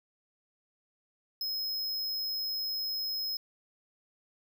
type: tone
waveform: square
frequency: 5130 Hz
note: E8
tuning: 48 cents flat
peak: -32 dBFS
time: 1.41-3.37 s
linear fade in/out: 2 ms
effects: none